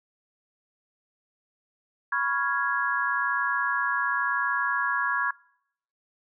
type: chord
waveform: sine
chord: C# dominant seventh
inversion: third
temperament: equal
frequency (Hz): 987.8 / 1108.7 / 1396.9 / 1661.2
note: B5 / C#6 / E#6 / G#6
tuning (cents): 0 / 0 / 0 / 0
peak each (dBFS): -32 / -29 / -31 / -26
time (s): 2.12-5.31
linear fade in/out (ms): 5
effects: noise-tail reverb RT60 0.7 s tail -23 dB re dry